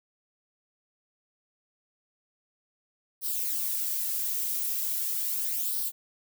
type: noise with flanger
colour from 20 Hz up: violet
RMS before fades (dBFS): -30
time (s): 3.21-5.92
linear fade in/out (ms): 50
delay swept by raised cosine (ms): 0.21 to 2.81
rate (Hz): 0.39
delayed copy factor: +0.55
effects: none